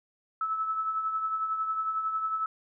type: tone with tremolo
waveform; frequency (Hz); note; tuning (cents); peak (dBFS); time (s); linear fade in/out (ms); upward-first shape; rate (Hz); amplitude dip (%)
sine; 1305; E6; -18; -25; 0.41-2.46; 2; triangle; 11; 55
effects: none